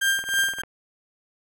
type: tone with tremolo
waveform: 35% pulse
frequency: 1591 Hz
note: G6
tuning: 25 cents sharp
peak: -16 dBFS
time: 0.01-0.62 s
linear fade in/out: 10 ms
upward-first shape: triangle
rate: 3.2 Hz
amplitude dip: 90%
type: click train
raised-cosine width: 0.5 ms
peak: -23 dBFS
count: 10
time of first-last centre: 0.19-0.636 s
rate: 20.2 Hz
effects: none

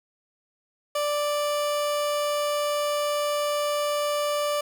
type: tone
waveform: 30% pulse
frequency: 587.3 Hz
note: D5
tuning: in tune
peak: -21 dBFS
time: 0.95-4.61 s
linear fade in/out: 5 ms
effects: none

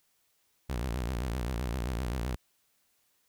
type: tone with vibrato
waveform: sawtooth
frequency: 61.1 Hz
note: B1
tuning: 18 cents flat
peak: -27 dBFS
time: 0.69-2.36 s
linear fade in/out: 10 ms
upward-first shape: sine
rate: 7.7 Hz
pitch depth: 180 cents each way
effects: white hiss -72 dBFS RMS until 3.28 s

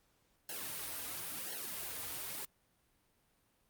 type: noise with flanger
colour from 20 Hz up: white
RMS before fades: -42 dBFS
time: 0.49-2.45 s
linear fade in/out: 2 ms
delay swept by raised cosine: 0.82 to 5.42 ms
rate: 0.97 Hz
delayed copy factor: -0.85
effects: pink hiss -74 dBFS RMS until 3.69 s + Opus 48 kbps

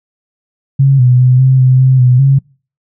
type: tone with pitch steps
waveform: sine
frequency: 136.7 / 124.8 / 126.8 / 131.3 / 128.8 / 130.7 / 125.2 / 136.6 Hz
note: C#3 / B2 / B2 / C3 / C3 / C3 / B2 / C#3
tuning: -24 / +19 / +46 / +6 / -27 / -1 / +24 / -25 cents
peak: -4 dBFS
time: 0.79-2.39 s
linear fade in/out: 10 ms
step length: 200 ms
effects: noise-tail reverb RT60 0.4 s tail -26 dB re dry

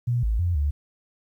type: tone with pitch steps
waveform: sine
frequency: 120.8 / 54.7 / 87.6 / 72.5 Hz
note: B2 / A1 / F2 / D2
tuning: -38 / -9 / +6 / -22 cents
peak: -20 dBFS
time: 0.07-0.71 s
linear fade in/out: 10 ms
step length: 160 ms
effects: 10-bit

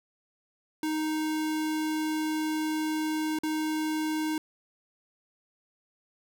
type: tone with dropouts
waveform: square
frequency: 311.1 Hz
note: D#4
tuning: in tune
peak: -28 dBFS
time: 0.83-4.38 s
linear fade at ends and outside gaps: 2 ms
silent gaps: 3.388-3.434 s
effects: none

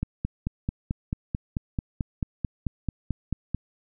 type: click train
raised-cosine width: 5 ms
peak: -14 dBFS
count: 17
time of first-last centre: 0.03-3.546 s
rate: 4.55 Hz
effects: none

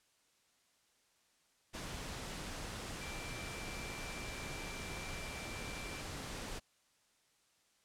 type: tone in noise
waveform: sine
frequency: 2349 Hz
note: D7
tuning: in tune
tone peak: -49 dBFS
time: 3-6.02 s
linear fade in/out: 20 ms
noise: pink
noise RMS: -44 dBFS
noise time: 1.73-6.6 s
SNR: -8 dB
effects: white hiss -73 dBFS RMS until 7.84 s + low-pass 9000 Hz 12 dB/octave

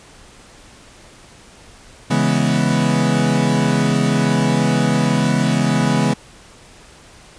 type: chord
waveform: 40% pulse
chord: C# minor seventh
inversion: none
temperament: equal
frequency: 138.59 / 164.81 / 207.7 / 246.9 Hz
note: C#3 / E3 / G#3 / B3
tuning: 0 / 0 / 0 / 0 cents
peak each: -19 dBFS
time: 2.1-6.14 s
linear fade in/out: 10 ms
effects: pink hiss -44 dBFS RMS until 7.38 s + resampled to 22050 Hz

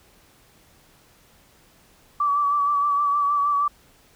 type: tone with vibrato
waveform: sine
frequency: 1153 Hz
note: D6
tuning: 32 cents flat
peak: -18 dBFS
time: 2.2-3.68 s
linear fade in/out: 5 ms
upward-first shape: sine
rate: 6.4 Hz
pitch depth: 33 cents each way
effects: pink hiss -56 dBFS RMS until 4.15 s

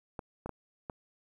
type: clicks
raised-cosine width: 1 ms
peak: -24 dBFS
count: 4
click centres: 0.192 / 0.46 / 0.493 / 0.898 s
effects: 10-bit

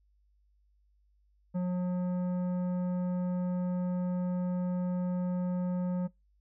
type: tone with tanh clipping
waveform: triangle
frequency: 180 Hz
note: F#3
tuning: 47 cents flat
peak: -30 dBFS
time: 1.54-6.08 s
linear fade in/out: 20 ms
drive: 15 dB
effects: noise-tail reverb RT60 0.2 s tail -24 dB re dry + added 50 Hz sine -65 dBFS peak until 6.4 s

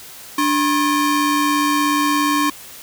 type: ring-modulated tone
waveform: 40% pulse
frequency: 685 Hz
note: F5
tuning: 34 cents flat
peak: -11 dBFS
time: 0.38-2.5 s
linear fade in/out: 5 ms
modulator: 391 Hz
effects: white hiss -38 dBFS RMS until 2.82 s

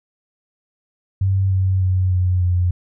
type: tone with pitch steps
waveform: sine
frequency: 96.3 / 94.48 / 92.7 / 90.95 / 89.23 Hz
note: G2 / F#2 / F#2 / F#2 / F2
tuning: -30 / +37 / +4 / -29 / +38 cents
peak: -14 dBFS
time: 1.21-2.71 s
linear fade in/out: 5 ms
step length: 300 ms
effects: none

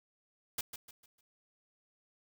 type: noise with echo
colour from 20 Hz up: white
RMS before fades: -35 dBFS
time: 0.58-0.61 s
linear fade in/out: 5 ms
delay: 150 ms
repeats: 4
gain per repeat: -9 dB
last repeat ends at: 1.21 s
effects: none

